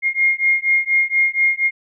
sine beating tone pair, 2132 / 2136.2 Hz, C7 / C7, +32 / +35 cents, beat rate 4.2 Hz, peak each -17 dBFS, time 0.02-1.71 s, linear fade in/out 50 ms, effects none

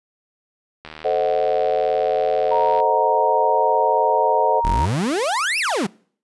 click train, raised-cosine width 0.3 ms, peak -19 dBFS, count 153, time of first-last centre 0.85-2.801 s, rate 77.9 Hz
sine chord, A diminished seventh, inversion none, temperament equal, 440 / 523.3 / 622.3 / 740 Hz, A4 / C5 / Eb5 / Gb5, 0 / 0 / 0 / 0 cents, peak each -22 dBFS, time 1.04-4.61 s, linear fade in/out 20 ms
sine tone, 935 Hz, A#5, 5 cents sharp, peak -18 dBFS, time 2.51-4.86 s, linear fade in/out 10 ms
35% pulse exponential two-way sweep, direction up then down, 32.66 to 2785 to 166.5 Hz, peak -17 dBFS, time 4.64-5.87 s, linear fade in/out 10 ms, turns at 5.59 s
effects noise-tail reverb RT60 0.5 s tail -24 dB re dry + resampled to 24000 Hz

